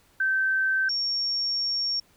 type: tone pair in turn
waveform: sine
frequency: 1549 / 5520 Hz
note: G6 / F8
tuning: -21 / -21 cents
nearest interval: octave + minor seventh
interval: 2200 cents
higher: second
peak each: -21 / -24 dBFS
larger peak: first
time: 0.2-0.89 / 0.89-2 s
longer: second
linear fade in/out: 5 ms
effects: pink hiss -61 dBFS RMS until 2.16 s